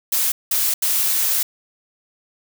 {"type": "noise bursts at uneven times", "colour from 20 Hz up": "blue", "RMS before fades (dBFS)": -19, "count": 3, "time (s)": [[0.12, 0.32], [0.51, 0.74], [0.82, 1.43]], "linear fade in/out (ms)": 5, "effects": []}